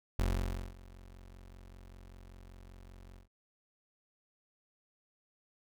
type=tone with ADSR envelope; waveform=30% pulse; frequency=45.15 Hz; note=F#1; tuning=42 cents flat; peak=-25 dBFS; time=0.19-3.28 s; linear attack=3 ms; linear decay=540 ms; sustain=-23 dB; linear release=120 ms; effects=none